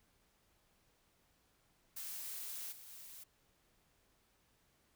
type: noise with level steps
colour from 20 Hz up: blue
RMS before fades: -45 / -55 / -53 dBFS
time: 1.96-3.24 s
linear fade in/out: 10 ms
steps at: 2.71 / 2.87 s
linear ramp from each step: 20 ms
effects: pink hiss -74 dBFS RMS until 4.95 s